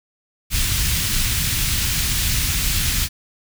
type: band-stop noise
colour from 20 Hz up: pink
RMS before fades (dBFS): -20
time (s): 0.5-3.09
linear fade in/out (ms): 50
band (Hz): 130 to 2400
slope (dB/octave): 12
effects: none